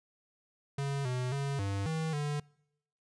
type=tone with pitch steps; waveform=square; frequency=139.5 / 125.9 / 139.5 / 99.1 / 159.8 / 146.9 Hz; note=C#3 / B2 / C#3 / G2 / D#3 / D3; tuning=+11 / +34 / +11 / +19 / +47 / +1 cents; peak=-32 dBFS; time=0.78-2.4 s; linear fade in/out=5 ms; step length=270 ms; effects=noise-tail reverb RT60 0.8 s tail -26 dB re dry + resampled to 22050 Hz